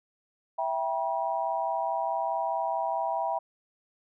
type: chord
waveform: sine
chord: E minor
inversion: none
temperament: equal with one note detuned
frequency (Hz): 659.3 / 784 / 963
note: E5 / G5 / B5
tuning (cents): 0 / 0 / -44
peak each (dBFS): -31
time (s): 0.58-3.39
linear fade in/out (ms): 10
effects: none